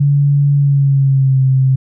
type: tone with pitch glide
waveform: sine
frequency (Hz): 142.5 to 132.19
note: C#3 to C3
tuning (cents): +48 to +18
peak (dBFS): -8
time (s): 0-1.76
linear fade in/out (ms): 10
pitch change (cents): -130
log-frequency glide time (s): 0.56-1.41
effects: none